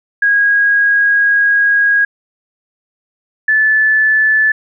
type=tone pair in turn; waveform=sine; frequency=1643 / 1740.7 Hz; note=G#6 / A6; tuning=-19 / -19 cents; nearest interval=minor second; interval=100 cents; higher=second; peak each=-8 dBFS; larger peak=neither; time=0.22-2.05 / 3.48-4.52 s; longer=first; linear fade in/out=5 ms; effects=none